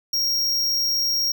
square tone, 5588 Hz, F8, in tune, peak -20 dBFS, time 0.13-1.32 s, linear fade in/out 5 ms, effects 10-bit

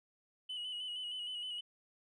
sine tone with vibrato, 2960 Hz, F#7, in tune, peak -37 dBFS, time 0.49-1.61 s, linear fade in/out 10 ms, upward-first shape square, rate 6.4 Hz, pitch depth 34 cents each way, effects tanh soft clip ceiling -37 dBFS

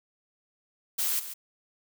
blue noise with echo, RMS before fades -28 dBFS, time 0.98-1.2 s, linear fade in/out 10 ms, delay 140 ms, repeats 1, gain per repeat -11 dB, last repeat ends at 1.34 s, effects none

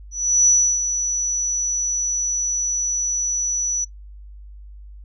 sine tone with ADSR envelope, 5920 Hz, F#8, in tune, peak -10 dBFS, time 0.11-3.85 s, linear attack 360 ms, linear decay 320 ms, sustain -9 dB, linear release 13 ms, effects noise-tail reverb RT60 0.1 s tail -19 dB re dry + added 50 Hz sine -37 dBFS peak until 5.04 s

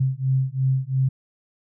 sine beating tone pair, 130.81 / 133.71 Hz, C3 / C3, 0 / +38 cents, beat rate 2.9 Hz, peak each -22 dBFS, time 0-1.09 s, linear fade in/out 10 ms, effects none

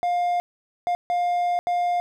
triangle tone bursts at uneven times, 706 Hz, F5, 19 cents sharp, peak -18 dBFS, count 4, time 0.03-0.4 / 0.87-0.95 / 1.1-1.59 / 1.67-2 s, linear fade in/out 0 ms, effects none

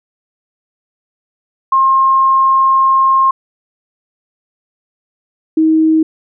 sine tone pair in turn, 1067 / 317.2 Hz, C6 / D#4, +34 / +33 cents, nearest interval octave + major sixth, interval 2101 cents, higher first, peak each -7 dBFS, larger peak neither, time 1.72-3.31 / 5.57-6.03 s, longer first, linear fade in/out 5 ms, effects none

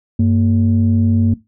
sine tone pair together, 96.79 / 230.2 Hz, G2 / A#3, -21 / -22 cents, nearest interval octave + minor third, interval 1499 cents, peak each -12 dBFS, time 0.19-1.34 s, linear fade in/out 5 ms, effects noise-tail reverb RT60 0.2 s tail -17 dB re dry + tanh soft clip ceiling -5 dBFS

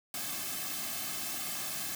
white noise with comb filter, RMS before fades -37 dBFS, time 0.14-1.95 s, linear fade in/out 2 ms, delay 2.1 ms, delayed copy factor -0.95, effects none

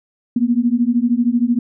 sine beating tone pair, 233.1 / 246.1 Hz, A#3 / B3, 0 / -6 cents, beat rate 13 Hz, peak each -16 dBFS, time 0.36-1.59 s, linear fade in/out 5 ms, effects none

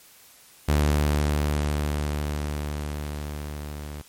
sawtooth tone with level ramp, 74 Hz, D2, 14 cents sharp, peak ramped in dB -14 to -30 dBFS, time 0.68-4.02 s, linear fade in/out 10 ms, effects white hiss -52 dBFS RMS until 4.08 s + MP3 64 kbps

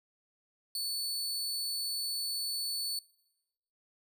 sawtooth tone, 4458 Hz, C#8, 9 cents sharp, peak -30 dBFS, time 0.75-2.99 s, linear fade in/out 2 ms, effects noise-tail reverb RT60 1.0 s tail -23 dB re dry

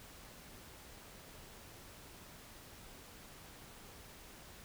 silence, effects pink hiss -55 dBFS RMS until 4.64 s

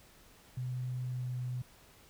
sine tone with pitch glide, 126.1 to 125.16 Hz, B2 to B2, +36 to +24 cents, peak -34 dBFS, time 0.57-1.62 s, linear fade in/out 5 ms, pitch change -12 cents, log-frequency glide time 1.05-1.34 s, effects pink hiss -60 dBFS RMS until 2.09 s

